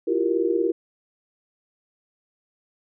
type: tone cluster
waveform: sine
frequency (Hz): 332.2 / 352.7 / 389.4 / 468.3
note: E4 / F4 / G4 / A#4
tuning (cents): +13 / +17 / -12 / +8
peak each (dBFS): -25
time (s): 0.07-0.72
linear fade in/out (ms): 10
effects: none